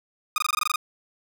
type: tone bursts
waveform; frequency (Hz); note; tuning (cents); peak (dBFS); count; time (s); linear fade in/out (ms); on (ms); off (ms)
sawtooth; 1233; D#6; -16; -17; 10; 0.36-0.759; 2; 21; 21
effects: none